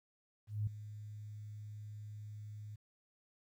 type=tone with ADSR envelope; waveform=sine; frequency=105.5 Hz; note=G#2; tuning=28 cents sharp; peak=-31 dBFS; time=0.47-2.76 s; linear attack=200 ms; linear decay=5 ms; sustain=-14 dB; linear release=10 ms; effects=12-bit